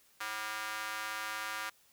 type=tone with high-pass filter; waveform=square; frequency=108.2 Hz; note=A2; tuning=29 cents flat; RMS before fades=-39 dBFS; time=0.2-1.7 s; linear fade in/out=10 ms; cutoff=1300 Hz; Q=1.9; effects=white hiss -66 dBFS RMS until 1.92 s